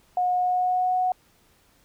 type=tone with pitch glide; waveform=sine; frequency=724 to 735.8 Hz; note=F#5 to F#5; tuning=-38 to -10 cents; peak=-20 dBFS; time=0.17-1.12 s; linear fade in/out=2 ms; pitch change=+28 cents; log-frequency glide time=0.36-0.95 s; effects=pink hiss -61 dBFS RMS until 1.84 s